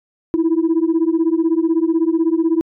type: beating tone pair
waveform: sine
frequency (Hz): 320 / 336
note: D#4 / E4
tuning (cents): +49 / +33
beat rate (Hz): 16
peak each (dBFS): -15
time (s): 0.34-2.61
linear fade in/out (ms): 0
effects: tanh soft clip ceiling -9 dBFS